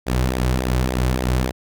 sawtooth tone with flanger, 63.2 Hz, B1, 41 cents sharp, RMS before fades -20 dBFS, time 0.06-1.52 s, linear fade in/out 20 ms, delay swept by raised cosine 0.7 to 4.4 ms, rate 3.5 Hz, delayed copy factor -0.6, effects none

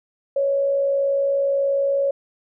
sine tone with frequency modulation, 555 Hz, C#5, 2 cents sharp, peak -17 dBFS, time 0.36-2.11 s, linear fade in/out 5 ms, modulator 58.4 Hz, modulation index 0.29, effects none

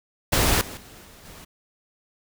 pink noise with level steps, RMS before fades -20 / -37 / -46 / -48 / -44 dBFS, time 0.32-1.45 s, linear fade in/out 10 ms, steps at 0.61 / 0.77 / 1.05 / 1.25 s, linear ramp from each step 2 ms, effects none

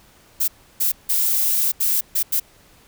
violet noise bursts at uneven times, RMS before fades -19 dBFS, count 6, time 0.4-0.48 / 0.8-0.92 / 1.09-1.72 / 1.8-2.01 / 2.15-2.23 / 2.32-2.4 s, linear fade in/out 10 ms, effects pink hiss -52 dBFS RMS until 2.87 s

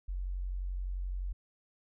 sine tone, 45.79 Hz, F#1, 17 cents flat, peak -33 dBFS, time 0.08-1.33 s, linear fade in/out 10 ms, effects none

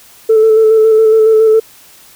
sine tone with vibrato, 440 Hz, A4, in tune, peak -3 dBFS, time 0.29-1.6 s, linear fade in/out 10 ms, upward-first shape square, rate 7.2 Hz, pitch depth 19 cents each way, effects tanh soft clip ceiling -1 dBFS + white hiss -41 dBFS RMS until 2.15 s

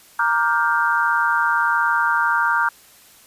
sine chord, G minor seventh, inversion first, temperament equal with one note detuned, 932.3 / 1174.7 / 1406.6 / 1568 Hz, Bb5 / D6 / F6 / G6, 0 / 0 / +12 / 0 cents, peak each -21 / -23 / -20 / -22 dBFS, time 0.19-2.69 s, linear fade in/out 5 ms, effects white hiss -49 dBFS RMS until 3.26 s + resampled to 32000 Hz

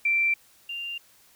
sine tone pair in turn, 2349 / 2788 Hz, D7 / F7, 0 / -4 cents, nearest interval minor third, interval 296 cents, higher second, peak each -20 / -31 dBFS, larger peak first, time 0.05-0.34 / 0.69-0.98 s, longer neither, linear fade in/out 5 ms, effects white hiss -58 dBFS RMS until 1.35 s

